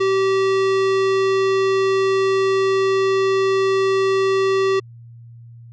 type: tone with hard clipping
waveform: sine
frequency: 385.7 Hz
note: G4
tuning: 28 cents flat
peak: -17 dBFS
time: 0-4.8 s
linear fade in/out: 10 ms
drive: 18 dB
effects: added 117 Hz sine -38 dBFS peak until 5.72 s + resampled to 22050 Hz